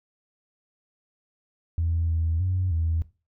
sine tone with pitch steps, 83.2 / 81.8 / 92.1 / 81.7 Hz, E2 / E2 / F#2 / E2, +17 / -13 / -7 / -15 cents, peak -21 dBFS, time 1.78-3.02 s, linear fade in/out 0 ms, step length 310 ms, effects noise-tail reverb RT60 0.3 s tail -18 dB re dry + tanh soft clip ceiling -17 dBFS

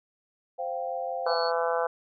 sine chord, C suspended fourth, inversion none, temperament equal, 523.3 / 698.5 / 784 Hz, C5 / F5 / G5, 0 / 0 / 0 cents, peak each -33 / -33 / -35 dBFS, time 0.58-1.36 s, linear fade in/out 20 ms
harmonic tone, 167.6 Hz, E3, 29 cents sharp, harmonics 3 / 4 / 5 / 6 / 7 / 8 / 9, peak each -28 / -30 / -32 / -34 / -35 / -36 / -37 dBFS, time 1.26-1.87 s, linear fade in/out 5 ms
sine tone, 4397 Hz, C#8, 15 cents flat, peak -33 dBFS, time 1.26-1.52 s, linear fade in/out 50 ms
effects none

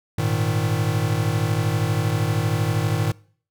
square chord, Ab suspended second, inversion none, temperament equal, 103.83 / 116.54 / 155.56 Hz, Ab2 / Bb2 / Eb3, 0 / 0 / 0 cents, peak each -25 dBFS, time 0.18-3.12 s, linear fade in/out 5 ms, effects noise-tail reverb RT60 0.5 s tail -23 dB re dry

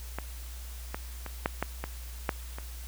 clicks, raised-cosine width 0.5 ms, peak -18 / -18 / -23 / -11 / -13 / -18 / -11 / -24 dBFS, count 8, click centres 0.186 / 0.945 / 1.263 / 1.459 / 1.626 / 1.84 / 2.292 / 2.585 s, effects added 60 Hz sine -39 dBFS peak until 2.87 s + white hiss -49 dBFS RMS until 2.87 s

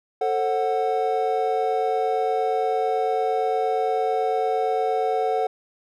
triangle chord, F# diminished, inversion first, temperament just, 444 / 532.8 / 740 Hz, A4 / C5 / F#5, +16 / +31 / 0 cents, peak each -22 / -27 / -21 dBFS, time 0.21-5.47 s, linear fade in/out 5 ms, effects none

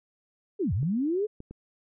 sine linear two-way sweep, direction down then up, 439.3 to 77.78 to 439.3 Hz, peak -24 dBFS, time 0.59-1.27 s, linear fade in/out 20 ms, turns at 0.73 s
clicks, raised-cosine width 3 ms, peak -29 dBFS, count 3, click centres 0.83 / 1.404 / 1.51 s
effects none

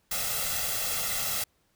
white noise with comb filter, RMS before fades -30 dBFS, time 0.11-1.44 s, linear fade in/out 5 ms, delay 1.5 ms, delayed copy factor +0.8, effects pink hiss -70 dBFS RMS until 1.75 s

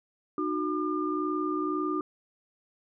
sine tone cluster, 304.3 / 366.2 / 1204 Hz, D#4 / F#4 / D6, -38 / -18 / +43 cents, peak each -30 / -32 / -32 dBFS, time 0.38-2.01 s, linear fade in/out 2 ms, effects none

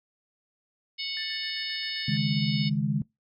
harmonic tone, 736 Hz, F#5, 9 cents flat, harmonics 3 / 4 / 5 / 6 / 7, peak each -37 / -37 / -37 / -37 / -37 dBFS, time 0.98-2.7 s, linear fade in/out 20 ms
triangle tone with tremolo, 1770 Hz, A6, 10 cents sharp, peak -36 dBFS, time 1.17-2.17 s, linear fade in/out 0 ms, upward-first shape square, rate 7.6 Hz, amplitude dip 45%
sine chord, C# suspended second, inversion none, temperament equal, 138.59 / 155.56 / 207.7 Hz, C#3 / D#3 / G#3, 0 / 0 / 0 cents, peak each -28 dBFS, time 2.08-3.02 s, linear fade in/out 5 ms
effects noise-tail reverb RT60 0.2 s tail -22 dB re dry

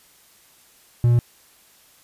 triangle tone, 119.8 Hz, A#2, 48 cents sharp, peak -11 dBFS, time 1.04-1.19 s, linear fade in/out 0 ms, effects white hiss -54 dBFS RMS until 2.03 s + resampled to 32000 Hz

